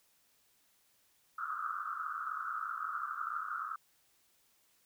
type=band-pass noise; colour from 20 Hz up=pink; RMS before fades=-39 dBFS; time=1.38-3.76 s; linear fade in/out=5 ms; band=1200 to 1400 Hz; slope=96 dB/octave; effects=white hiss -71 dBFS RMS until 4.85 s